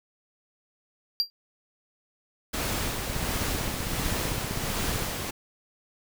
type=tone with exponential decay; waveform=triangle; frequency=4742 Hz; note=D8; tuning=16 cents sharp; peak=-16 dBFS; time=1.2-1.3 s; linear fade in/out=0 ms; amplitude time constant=20 ms
type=noise with tremolo; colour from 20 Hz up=pink; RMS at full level=-29 dBFS; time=2.53-5.31 s; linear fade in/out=10 ms; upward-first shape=sine; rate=1.4 Hz; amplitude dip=35%
type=click train; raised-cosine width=5 ms; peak=-21 dBFS; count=32; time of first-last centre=3.1-5.087 s; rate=15.6 Hz
effects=none